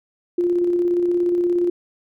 sine tone with tremolo, 350.6 Hz, F4, 7 cents sharp, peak -15 dBFS, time 0.38-1.7 s, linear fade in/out 5 ms, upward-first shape square, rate 17 Hz, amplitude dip 25%, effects none

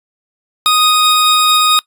40% pulse tone pair together, 1244.5 / 3729 Hz, D#6 / A#7, 0 / 0 cents, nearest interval octave + perfect fifth, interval 1900 cents, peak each -10 dBFS, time 0.66-1.79 s, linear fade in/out 0 ms, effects noise-tail reverb RT60 0.1 s tail -22 dB re dry + resampled to 32000 Hz

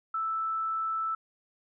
sine tone, 1318.5 Hz, E6, in tune, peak -28 dBFS, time 0.14-1.15 s, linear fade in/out 5 ms, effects none

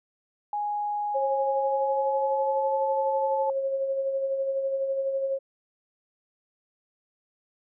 sine tone with pitch glide, 830 to 866.7 Hz, G#5 to A5, -1 to -26 cents, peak -26 dBFS, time 0.53-3.5 s, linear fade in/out 2 ms, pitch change +75 cents, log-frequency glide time 1.58-2.8 s
sine tone with tremolo, 541 Hz, C#5, 42 cents flat, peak -23 dBFS, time 1.14-5.39 s, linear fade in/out 20 ms, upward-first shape sine, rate 12 Hz, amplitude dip 40%
effects none

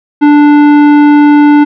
triangle tone with tanh clipping, 293.7 Hz, D4, in tune, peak -3 dBFS, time 0.21-1.65 s, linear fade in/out 20 ms, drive 18 dB, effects none

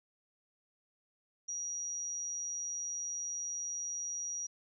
sine tone, 5760 Hz, F#8, 47 cents flat, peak -36 dBFS, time 1.48-4.47 s, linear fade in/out 10 ms, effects none

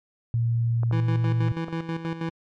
sine tone, 116.54 Hz, A#2, in tune, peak -20 dBFS, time 0.34-1.52 s, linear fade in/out 0 ms
clicks, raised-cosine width 1 ms, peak -21 dBFS, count 3, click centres 0.833 / 0.912 / 1.683 s
25% pulse tone with tremolo, 164.81 Hz, E3, in tune, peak -22 dBFS, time 0.92-2.3 s, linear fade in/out 10 ms, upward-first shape square, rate 6.2 Hz, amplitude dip 65%
effects low-pass 3000 Hz 12 dB/octave + MP3 96 kbps

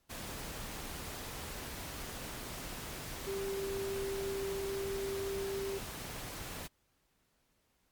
sine tone in noise, 392 Hz, G4, in tune, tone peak -35 dBFS, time 3.26-5.79 s, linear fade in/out 20 ms, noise pink, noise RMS -43 dBFS, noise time 0.09-6.68 s, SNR +5 dB, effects pink hiss -75 dBFS RMS until 7.91 s + MP3 96 kbps

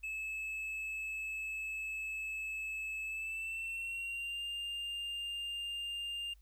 triangle tone with pitch glide, 2600 to 2803 Hz, E7 to F7, -24 to +6 cents, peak -36 dBFS, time 0.03-6.34 s, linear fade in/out 10 ms, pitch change +130 cents, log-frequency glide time 3.03-4.42 s, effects added 50 Hz sine -58 dBFS peak until 6.41 s + white hiss -75 dBFS RMS until 6.41 s

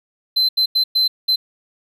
triangle tone bursts at uneven times, 4074 Hz, C8, 47 cents flat, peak -12 dBFS, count 5, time 0.36-0.49 / 0.57-0.66 / 0.75-0.84 / 0.95-1.08 / 1.28-1.36 s, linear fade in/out 10 ms, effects none

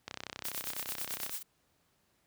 click train, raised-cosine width 0.2 ms, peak -21 dBFS, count 40, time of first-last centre 0.08-1.295 s, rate 32.1 Hz
blue noise with tremolo, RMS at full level -36 dBFS, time 0.44-1.43 s, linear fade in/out 10 ms, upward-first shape triangle, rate 9.1 Hz, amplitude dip 85%
effects pink hiss -73 dBFS RMS until 2.26 s + high-pass 60 Hz 12 dB/octave

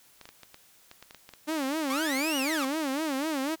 clicks, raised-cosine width 0.2 ms, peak -28 dBFS, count 11, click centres 0.213 / 0.255 / 0.29 / 0.433 / 0.544 / 0.914 / 1.026 / 1.109 / 1.147 / 1.291 / 1.337 s
sawtooth tone with vibrato, 291.2 Hz, D4, 15 cents flat, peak -24 dBFS, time 1.47-3.56 s, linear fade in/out 20 ms, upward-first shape sine, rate 4 Hz, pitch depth 180 cents each way
sawtooth linear two-way sweep, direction up then down, 1050 to 2956 to 1050 Hz, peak -27 dBFS, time 1.9-2.65 s, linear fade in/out 2 ms, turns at 2.37 s
effects white hiss -59 dBFS RMS until 3.6 s

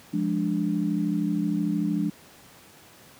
sine chord, D diminished, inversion first, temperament equal, 174.61 / 207.7 / 293.7 Hz, F3 / Ab3 / D4, 0 / 0 / 0 cents, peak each -27 dBFS, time 0.13-2.1 s, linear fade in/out 10 ms, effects pink hiss -51 dBFS RMS until 3.19 s + high-pass 100 Hz 12 dB/octave

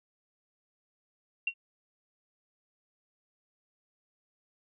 sine tone with exponential decay, 2746 Hz, F7, 30 cents flat, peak -23 dBFS, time 1.47-1.54 s, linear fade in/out 5 ms, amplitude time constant 15 ms, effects none

